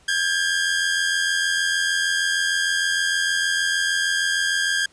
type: tone pair together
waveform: sawtooth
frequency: 1600 / 1686.5 Hz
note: G6 / G#6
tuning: +35 / +26 cents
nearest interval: minor second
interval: 91 cents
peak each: -17 / -22 dBFS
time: 0.08-4.86 s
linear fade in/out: 5 ms
effects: pink hiss -55 dBFS RMS until 4.92 s + resampled to 22050 Hz

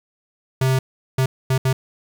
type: tone bursts at uneven times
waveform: square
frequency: 131.3 Hz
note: C3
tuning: 6 cents sharp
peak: -16 dBFS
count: 4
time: 0.61-0.79 / 1.18-1.26 / 1.5-1.58 / 1.65-1.73 s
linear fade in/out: 5 ms
effects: 9-bit

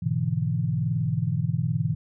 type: chord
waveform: sine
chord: E dominant seventh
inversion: first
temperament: equal with one note detuned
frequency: 103.83 / 123.47 / 145.82 / 164.81 Hz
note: G#2 / B2 / D3 / E3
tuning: 0 / 0 / -12 / 0 cents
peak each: -30 / -27 / -29 / -27 dBFS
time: 0.02-1.95 s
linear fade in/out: 10 ms
effects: none

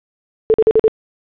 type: tone bursts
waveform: sine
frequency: 440 Hz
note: A4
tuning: in tune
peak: -7 dBFS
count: 5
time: 0.5-0.88 s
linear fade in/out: 0 ms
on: 40 ms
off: 45 ms
effects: resampled to 8000 Hz + 8-bit

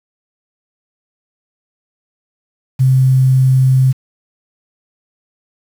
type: tone with quantisation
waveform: sine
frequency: 130.81 Hz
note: C3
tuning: in tune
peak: -7 dBFS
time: 2.79-3.93 s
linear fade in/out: 20 ms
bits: 6
effects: none

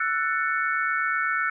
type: chord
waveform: sine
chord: F# minor seventh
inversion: third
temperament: just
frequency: 1332 / 1480 / 1776 / 2220 Hz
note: E6 / F#6 / A6 / C#7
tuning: +18 / 0 / +16 / +2 cents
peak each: -27 / -26 / -30 / -31 dBFS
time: 0-1.5 s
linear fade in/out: 5 ms
effects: none

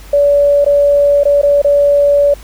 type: tone with dropouts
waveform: sine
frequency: 573 Hz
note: D5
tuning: 43 cents flat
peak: -6 dBFS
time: 0.13-2.34 s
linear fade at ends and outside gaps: 5 ms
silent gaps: 0.646-0.662 / 1.235-1.253 / 1.416-1.431 / 1.618-1.645 s
effects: added 50 Hz sine -32 dBFS peak until 2.43 s + pink hiss -39 dBFS RMS until 2.43 s

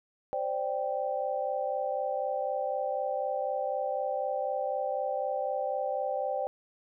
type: chord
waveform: sine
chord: C suspended second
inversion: none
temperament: equal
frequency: 523.3 / 587.3 / 784 Hz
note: C5 / D5 / G5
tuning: 0 / 0 / 0 cents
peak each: -33 dBFS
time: 0.33-6.47 s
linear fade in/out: 0 ms
effects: none

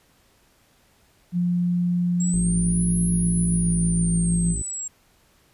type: tone with pitch glide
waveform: sine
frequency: 176.2 to 171.28 Hz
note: F3 to F3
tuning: +16 to -33 cents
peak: -19 dBFS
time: 1.32-4.56 s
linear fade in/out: 50 ms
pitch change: -49 cents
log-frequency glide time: 2.04-3.78 s
type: linear two-way sweep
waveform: sine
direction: up then down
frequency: 7530 to 10710 to 7530 Hz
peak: -28 dBFS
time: 2.2-4.88 s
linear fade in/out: 5 ms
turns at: 2.99 s
type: harmonic tone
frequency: 55 Hz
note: A1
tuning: in tune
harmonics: 1 / 2 / 3 / 4 / 5 / 6 / 7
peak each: -27 / -33 / -40 / -40 / -45 / -45 / -44 dBFS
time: 2.34-4.62 s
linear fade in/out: 0 ms
effects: pink hiss -60 dBFS RMS until 5.53 s + resampled to 32000 Hz

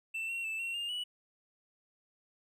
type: tone with pitch steps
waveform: triangle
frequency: 2671 / 2731 / 2639 / 2728 / 2812 / 2943 Hz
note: E7 / F7 / E7 / F7 / F7 / F#7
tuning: +22 / -39 / +1 / -41 / +11 / -10 cents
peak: -33 dBFS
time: 0.14-1.04 s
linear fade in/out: 10 ms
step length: 150 ms
effects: none

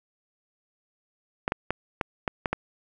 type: clicks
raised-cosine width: 0.5 ms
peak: -10 dBFS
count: 7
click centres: 1.479 / 1.521 / 1.706 / 2.012 / 2.278 / 2.458 / 2.53 s
effects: none

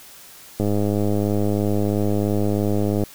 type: click train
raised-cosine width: 2 ms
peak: -9 dBFS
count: 252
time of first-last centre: 0.6-3.037 s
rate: 103 Hz
effects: white hiss -44 dBFS RMS until 3.14 s

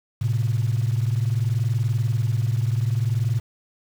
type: tone pair together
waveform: sine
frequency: 110.22 / 130.81 Hz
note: A2 / C3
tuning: +3 / 0 cents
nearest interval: minor third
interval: 297 cents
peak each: -20 / -23 dBFS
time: 0.21-3.4 s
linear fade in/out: 10 ms
effects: tanh soft clip ceiling -13 dBFS + 7-bit

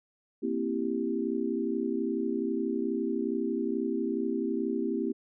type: chord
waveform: sine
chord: C dominant seventh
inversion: third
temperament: equal with one note detuned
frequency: 233.1 / 265.1 / 329.6 / 392 Hz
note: Bb3 / C4 / E4 / G4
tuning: 0 / +23 / 0 / 0 cents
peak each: -33 dBFS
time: 0.42-5.13 s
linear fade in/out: 20 ms
effects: none

